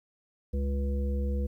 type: harmonic tone with a mistuned harmonic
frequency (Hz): 69.2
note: C#2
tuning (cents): -2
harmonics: 1 / 3 / 5 / 7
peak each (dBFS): -27 / -36 / -45 / -39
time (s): 0.53-1.47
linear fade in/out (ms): 10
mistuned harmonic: 7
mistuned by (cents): +16
effects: 11-bit